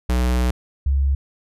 square / sine tone pair in turn, 61.74 / 68.76 Hz, B1 / C#2, 0 / -13 cents, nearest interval major second, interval 187 cents, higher second, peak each -17 / -15 dBFS, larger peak second, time 0.09-0.51 / 0.86-1.15 s, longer first, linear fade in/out 5 ms, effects resampled to 32000 Hz

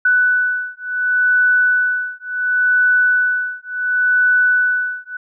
sine beating tone pair, 1489 / 1489.7 Hz, F#6 / F#6, +11 / +11 cents, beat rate 0.7 Hz, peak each -16 dBFS, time 0.05-5.17 s, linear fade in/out 5 ms, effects none

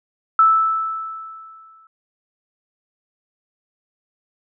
sine tone with exponential decay, 1315 Hz, E6, 5 cents flat, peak -8 dBFS, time 0.39-1.87 s, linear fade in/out 2 ms, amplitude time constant 320 ms, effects none

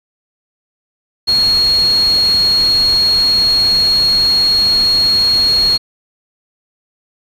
sine tone in noise, 4300 Hz, C8, 47 cents sharp, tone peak -9 dBFS, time 1.27-5.78 s, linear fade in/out 20 ms, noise pink, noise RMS -26 dBFS, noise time 1.27-5.78 s, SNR +14 dB, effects resampled to 32000 Hz

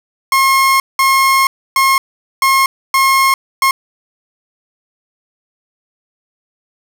30% pulse tone bursts at uneven times, 1075 Hz, C6, 47 cents sharp, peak -6 dBFS, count 6, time 0.32-0.8 / 0.99-1.47 / 1.76-1.98 / 2.42-2.66 / 2.94-3.34 / 3.62-3.71 s, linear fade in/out 2 ms, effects none

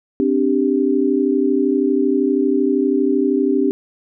sine chord, C suspended second, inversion none, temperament just, 261.6 / 294.3 / 392.4 Hz, C4 / D4 / G4, 0 / +4 / +2 cents, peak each -18 dBFS, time 0.2-3.71 s, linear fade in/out 0 ms, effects none

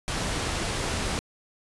pink low-pass noise, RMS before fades -29 dBFS, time 0.08-1.19 s, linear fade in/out 0 ms, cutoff 9600 Hz, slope 12 dB/octave, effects resampled to 24000 Hz

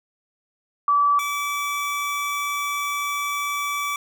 sine / 25% pulse tone pair in turn, 1153 / 1153 Hz, D6 / D6, -32 / -32 cents, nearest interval unison, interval 0 cents, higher neither, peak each -15 / -20 dBFS, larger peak first, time 0.88-1.19 / 1.19-3.96 s, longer second, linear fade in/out 2 ms, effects none

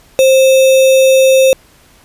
sine tone with sample-and-hold, 528 Hz, C5, 16 cents sharp, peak -4 dBFS, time 0.19-1.53 s, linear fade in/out 0 ms, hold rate 3150 Hz, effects pink hiss -46 dBFS RMS until 2.04 s + resampled to 32000 Hz

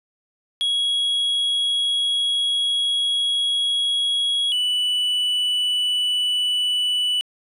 triangle tone pair in turn, 3322 / 2968 Hz, G#7 / F#7, 0 / +5 cents, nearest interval major second, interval 195 cents, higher first, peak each -17 dBFS, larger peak neither, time 0.61-4.52 / 4.52-7.21 s, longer first, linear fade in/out 0 ms, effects resampled to 32000 Hz

